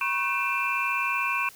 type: tone cluster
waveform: sine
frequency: 974 / 1094 / 1527 / 2392 / 2656 Hz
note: B5 / C#6 / G6 / D7 / E7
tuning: -24 / -23 / -46 / +31 / +12 cents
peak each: -35 / -29 / -34 / -29 / -29 dBFS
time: 0.01-1.49 s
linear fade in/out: 2 ms
effects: white hiss -50 dBFS RMS until 1.55 s

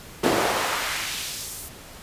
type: noise with high-pass filter sweep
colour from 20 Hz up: brown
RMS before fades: -26 dBFS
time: 0.23-1.69 s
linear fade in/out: 10 ms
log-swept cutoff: 300 to 11000 Hz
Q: 0.86
effects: pink hiss -43 dBFS RMS until 2.02 s + resampled to 32000 Hz

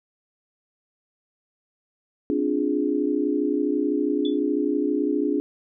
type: chord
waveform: sine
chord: D half-diminished seventh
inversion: third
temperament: equal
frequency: 261.6 / 293.7 / 349.2 / 415.3 Hz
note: C4 / D4 / F4 / Ab4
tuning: 0 / 0 / 0 / 0 cents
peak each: -28 / -23 / -28 / -27 dBFS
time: 2.3-5.4 s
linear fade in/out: 0 ms
type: tone with exponential decay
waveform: sine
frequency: 3453 Hz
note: A7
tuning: 33 cents flat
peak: -29 dBFS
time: 4.25-4.39 s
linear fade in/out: 2 ms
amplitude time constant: 29 ms
effects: none

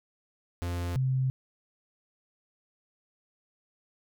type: tone pair in turn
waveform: 45% pulse / sine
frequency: 87.31 / 130.82 Hz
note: F2 / C3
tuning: 0 / 0 cents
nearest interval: perfect fifth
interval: 700 cents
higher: second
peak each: -30 / -24 dBFS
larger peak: second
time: 0.62-0.96 / 0.96-1.3 s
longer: neither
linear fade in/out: 0 ms
effects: none

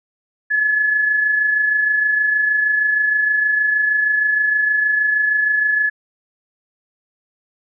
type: tone with amplitude modulation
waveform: sine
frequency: 1709 Hz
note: G#6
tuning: 49 cents sharp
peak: -12 dBFS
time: 0.5-5.9 s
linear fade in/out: 20 ms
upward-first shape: sine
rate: 26.4 Hz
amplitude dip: 40%
effects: none

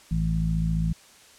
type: harmonic tone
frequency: 54.6 Hz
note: A1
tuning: 13 cents flat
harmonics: 1 / 2 / 3 / 4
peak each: -26 / -34 / -24 / -37 dBFS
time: 0.11-0.93 s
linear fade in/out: 5 ms
effects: white hiss -52 dBFS RMS until 1.38 s + low-pass 9000 Hz 12 dB/octave

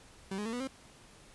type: tone with pitch steps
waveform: 30% pulse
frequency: 192.4 / 208.6 / 226.2 / 245.2 / 265.9 Hz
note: G3 / G#3 / A3 / B3 / C4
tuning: -32 / +8 / +48 / -12 / +28 cents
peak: -32 dBFS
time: 0.31-0.675 s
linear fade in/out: 5 ms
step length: 73 ms
effects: pink hiss -57 dBFS RMS until 1.34 s + resampled to 24000 Hz

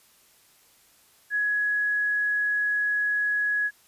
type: tone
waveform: sine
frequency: 1677 Hz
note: G#6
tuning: 16 cents sharp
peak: -22 dBFS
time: 1.3-3.71 s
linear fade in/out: 50 ms
effects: white hiss -59 dBFS RMS until 3.87 s + resampled to 32000 Hz

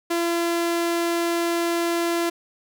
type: tone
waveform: sawtooth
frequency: 340 Hz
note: F4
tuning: 46 cents flat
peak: -17 dBFS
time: 0.1-2.3 s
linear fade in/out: 10 ms
effects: none

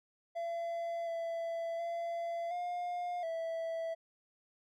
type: tone with pitch steps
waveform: triangle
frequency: 677 / 668 / 679 / 709 / 658 Hz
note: E5 / E5 / F5 / F5 / E5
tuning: +46 / +23 / -49 / +26 / -3 cents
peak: -33 dBFS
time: 0.35-3.95 s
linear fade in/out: 20 ms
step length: 720 ms
effects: none

